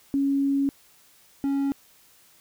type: tone pair in turn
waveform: sine / triangle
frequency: 277.2 / 277.2 Hz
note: C#4 / C#4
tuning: 0 / 0 cents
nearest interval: unison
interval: 0 cents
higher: neither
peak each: -20 dBFS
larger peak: neither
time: 0.14-0.69 / 1.44-1.72 s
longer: first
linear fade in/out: 0 ms
effects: white hiss -57 dBFS RMS until 2.4 s